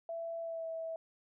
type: tone with pitch glide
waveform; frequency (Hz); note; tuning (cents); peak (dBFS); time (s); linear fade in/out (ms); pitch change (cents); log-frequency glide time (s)
sine; 666 to 652.7; E5 to E5; +18 to -17; -37; 0.09-0.96; 2; -35; 0.41-0.67
effects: none